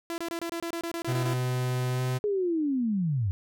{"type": "tone bursts", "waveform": "sawtooth", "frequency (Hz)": 336.5, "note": "E4", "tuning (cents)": 36, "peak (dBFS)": -27, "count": 12, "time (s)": [0.1, 1.335], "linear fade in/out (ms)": 0, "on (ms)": 80, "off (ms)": 25}
{"type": "tone with pitch glide", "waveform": "45% pulse", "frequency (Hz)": [126.3, 127.62], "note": ["B2", "C3"], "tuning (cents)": [39, -43], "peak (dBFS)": -26, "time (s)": [1.07, 2.19], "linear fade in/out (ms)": 20, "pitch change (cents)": 18, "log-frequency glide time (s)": [1.91, 2.02]}
{"type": "linear sweep", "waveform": "sine", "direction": "down", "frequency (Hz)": [424.4, 87], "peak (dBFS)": -24, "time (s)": [2.24, 3.31], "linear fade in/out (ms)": 0}
{"effects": []}